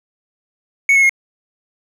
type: tone with pitch steps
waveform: triangle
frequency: 2217 / 2184 / 2151 Hz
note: C#7 / C#7 / C7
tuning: 0 / -26 / +47 cents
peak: -7 dBFS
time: 0.89-1.094 s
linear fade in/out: 2 ms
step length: 68 ms
effects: none